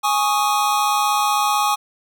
square chord, Ab suspended fourth, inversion none, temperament equal, 830.6 / 1108.7 / 1244.5 Hz, Ab5 / Db6 / Eb6, 0 / 0 / 0 cents, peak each -20 / -22 / -23 dBFS, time 0.03-1.76 s, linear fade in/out 20 ms, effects none

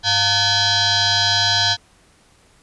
sine tone with frequency modulation, 101.5 Hz, G#2, 39 cents flat, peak -14 dBFS, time 0.03-1.77 s, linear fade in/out 50 ms, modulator 808 Hz, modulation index 6.2, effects pink hiss -54 dBFS RMS until 2.62 s + resampled to 24000 Hz

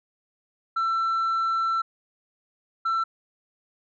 sine tone bursts at uneven times, 1340 Hz, E6, 28 cents sharp, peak -19 dBFS, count 2, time 0.76-1.82 / 2.85-3.04 s, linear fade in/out 10 ms, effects tanh soft clip ceiling -21 dBFS

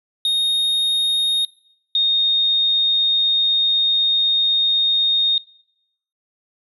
triangle / sine tone pair in turn, 3711 / 3696 Hz, A#7 / A#7, -9 / -16 cents, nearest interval unison, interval 7 cents, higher first, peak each -14 dBFS, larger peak neither, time 0.25-1.45 / 1.95-5.38 s, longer second, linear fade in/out 2 ms, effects noise-tail reverb RT60 0.8 s tail -24 dB re dry + resampled to 32000 Hz

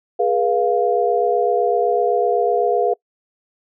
sine chord, F diminished, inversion first, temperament equal with one note detuned, 415.3 / 483.2 / 698.5 Hz, Ab4 / Cb5 / F5, 0 / -38 / 0 cents, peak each -19 dBFS, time 0.19-2.94 s, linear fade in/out 10 ms, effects noise-tail reverb RT60 0.1 s tail -25 dB re dry

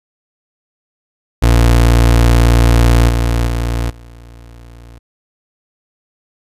30% pulse tone with level steps, 58.27 Hz, A#1, in tune, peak -4 / -9 / -12 / -32 dBFS, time 1.42-4.99 s, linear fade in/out 10 ms, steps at 3.08 / 3.46 / 3.89 s, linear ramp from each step 20 ms, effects resampled to 32000 Hz

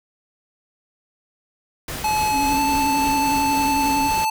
pink noise with tremolo, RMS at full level -29 dBFS, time 1.88-4.25 s, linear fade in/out 2 ms, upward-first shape sine, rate 3.6 Hz, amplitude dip 25%
square tone with pitch glide, 857 to 877.5 Hz, A5 to A5, -46 to -5 cents, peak -19 dBFS, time 2.04-4.3 s, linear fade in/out 5 ms, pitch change +41 cents, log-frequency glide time 2.46-2.6 s
sine tone with vibrato, 277.2 Hz, C#4, in tune, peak -23 dBFS, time 2.31-4.11 s, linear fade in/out 50 ms, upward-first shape sine, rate 11 Hz, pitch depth 48 cents each way
effects none

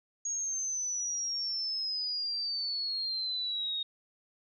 sine exponential sweep, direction down, 6630 to 3716 Hz, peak -31 dBFS, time 0.25-3.83 s, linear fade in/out 5 ms, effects none

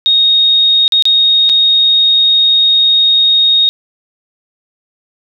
sine tone with dropouts, 3729 Hz, A#7, in tune, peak -6 dBFS, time 0.06-3.69 s, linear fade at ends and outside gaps 0 ms, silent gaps 0.879-0.922 / 1.024-1.054 / 1.492-1.497 s, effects none

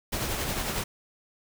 pink noise with tremolo, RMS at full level -29 dBFS, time 0.12-0.84 s, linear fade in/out 10 ms, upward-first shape sine, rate 11 Hz, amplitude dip 35%, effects none

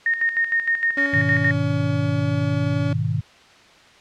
sine tone with tremolo, 1843 Hz, A#6, 20 cents flat, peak -16 dBFS, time 0.06-1.51 s, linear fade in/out 2 ms, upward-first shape square, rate 6.5 Hz, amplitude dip 65%
30% pulse tone with pitch glide, 281.9 to 284.4 Hz, C#4 to C#4, +29 to +45 cents, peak -22 dBFS, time 0.97-2.93 s, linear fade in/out 2 ms, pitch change +16 cents, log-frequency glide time 1.14-2.41 s
sine chord, G# minor, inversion none, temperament just, 103.83 / 124.59 / 155.74 Hz, G#2 / B2 / D#3, 0 / +16 / +2 cents, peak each -24 dBFS, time 1.13-3.21 s, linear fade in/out 10 ms
effects white hiss -49 dBFS RMS until 4 s + low-pass 4000 Hz 12 dB/octave

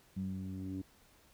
sawtooth tone with low-pass filter sweep, 94.4 Hz, F#2, 35 cents sharp, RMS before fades -40 dBFS, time 0.16-0.82 s, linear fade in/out 10 ms, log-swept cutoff 190 to 290 Hz, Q 6, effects pink hiss -65 dBFS RMS until 1.33 s

